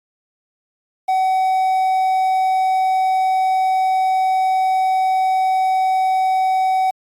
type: tone with quantisation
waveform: triangle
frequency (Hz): 755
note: F#5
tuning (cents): +35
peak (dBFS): -12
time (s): 1.08-6.91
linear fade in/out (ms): 10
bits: 7
effects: AAC 64 kbps